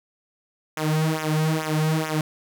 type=tone with flanger; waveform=sawtooth; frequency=156.4 Hz; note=D#3; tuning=9 cents sharp; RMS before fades=-23 dBFS; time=0.77-2.21 s; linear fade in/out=2 ms; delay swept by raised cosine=0.22 to 3.52 ms; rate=2.3 Hz; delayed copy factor=-1; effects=none